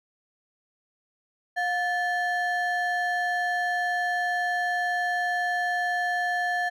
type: ring-modulated tone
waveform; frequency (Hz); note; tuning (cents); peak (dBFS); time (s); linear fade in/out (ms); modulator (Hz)
triangle; 1229; D#6; -22; -19; 1.56-6.7; 20; 516
effects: none